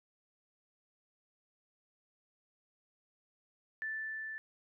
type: tone with level ramp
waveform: sine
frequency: 1760 Hz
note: A6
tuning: in tune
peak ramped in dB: -35 to -40 dBFS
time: 3.82-4.38 s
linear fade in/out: 0 ms
effects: none